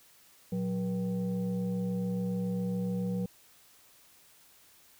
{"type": "tone with frequency modulation", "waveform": "sine", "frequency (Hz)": 183.1, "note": "F#3", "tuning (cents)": -18, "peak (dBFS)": -29, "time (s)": [0.52, 3.26], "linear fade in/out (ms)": 5, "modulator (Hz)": 299, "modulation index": 0.68, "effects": ["white hiss -60 dBFS RMS until 4.99 s"]}